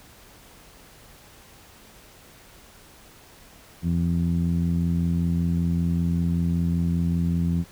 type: tone with low-pass filter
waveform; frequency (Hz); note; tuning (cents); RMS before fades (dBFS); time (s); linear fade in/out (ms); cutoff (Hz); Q
15% pulse; 85.2; F2; -42; -23; 3.82-7.65; 50; 180; 2.1
effects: pink hiss -50 dBFS RMS until 7.71 s